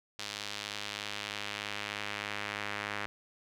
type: tone with band-pass filter sweep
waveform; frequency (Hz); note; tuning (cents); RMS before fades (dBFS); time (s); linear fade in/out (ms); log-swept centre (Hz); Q
sawtooth; 103.2; G#2; -10; -39; 0.19-3.06; 0; 4200 to 1900; 1.3
effects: none